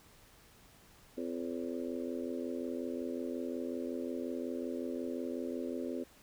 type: harmonic tone with a mistuned harmonic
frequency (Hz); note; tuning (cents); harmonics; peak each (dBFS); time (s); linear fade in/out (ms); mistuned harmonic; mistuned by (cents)
85.5; F2; -36; 3 / 4 / 5 / 6 / 7; -39 / -41 / -43 / -45 / -46; 1.17-6.04; 10; 7; -79
effects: pink hiss -61 dBFS RMS until 6.22 s